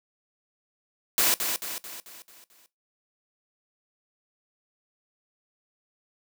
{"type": "noise with echo", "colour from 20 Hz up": "white", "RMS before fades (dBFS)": -22, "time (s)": [1.18, 1.34], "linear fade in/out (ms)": 0, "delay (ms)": 220, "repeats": 6, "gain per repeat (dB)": -6, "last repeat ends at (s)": 2.66, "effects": ["noise-tail reverb RT60 0.2 s tail -18 dB re dry", "high-pass 200 Hz 12 dB/octave"]}